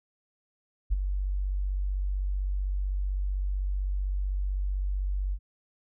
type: tone with ADSR envelope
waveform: sine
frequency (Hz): 47.87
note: G1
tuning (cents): -40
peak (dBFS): -19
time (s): 0.9-5.39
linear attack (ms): 27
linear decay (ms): 19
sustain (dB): -7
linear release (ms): 64
effects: none